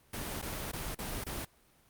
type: noise with dropouts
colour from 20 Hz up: pink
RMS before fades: -38 dBFS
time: 0.13-1.45 s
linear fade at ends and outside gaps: 5 ms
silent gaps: 0.416-0.424 / 0.716-0.732 / 0.948-0.987 / 1.24-1.264 s
effects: pink hiss -65 dBFS RMS until 1.89 s + Opus 32 kbps